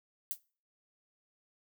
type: noise with exponential decay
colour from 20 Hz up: violet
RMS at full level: -31 dBFS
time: 0.31-0.39 s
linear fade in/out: 0 ms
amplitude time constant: 17 ms
effects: noise-tail reverb RT60 0.4 s tail -23 dB re dry